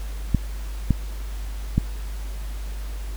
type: clicks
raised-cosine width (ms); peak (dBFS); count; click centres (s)
5; -5; 3; 0.347 / 0.907 / 1.78
effects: added 50 Hz sine -28 dBFS peak until 3.16 s + pink hiss -44 dBFS RMS until 3.16 s